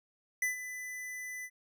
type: tone with ADSR envelope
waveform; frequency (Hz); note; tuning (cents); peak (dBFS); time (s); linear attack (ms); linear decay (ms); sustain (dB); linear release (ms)
square; 2000; B6; +21; -28; 0.42-1.5; 4; 130; -12; 57
effects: none